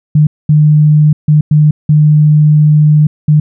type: tone bursts at uneven times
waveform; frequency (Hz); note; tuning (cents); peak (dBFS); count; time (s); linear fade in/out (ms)
sine; 151.2; D#3; -49; -3; 6; 0.15-0.27 / 0.49-1.13 / 1.28-1.41 / 1.51-1.71 / 1.89-3.07 / 3.28-3.4; 5
effects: none